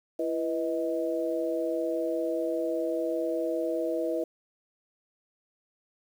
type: tone cluster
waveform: sine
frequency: 333.6 / 491.4 / 632 Hz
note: E4 / B4 / D#5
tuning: +21 / -9 / +27 cents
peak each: -31 dBFS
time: 0.19-4.24 s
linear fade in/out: 5 ms
effects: 9-bit